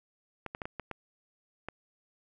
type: clicks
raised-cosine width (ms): 0.5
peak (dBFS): -22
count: 7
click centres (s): 0.463 / 0.549 / 0.618 / 0.655 / 0.797 / 0.913 / 1.686
effects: none